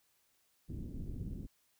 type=low-pass noise; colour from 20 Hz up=pink; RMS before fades=-42 dBFS; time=0.68-1.47 s; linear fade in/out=20 ms; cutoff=300 Hz; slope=24 dB/octave; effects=white hiss -74 dBFS RMS until 1.79 s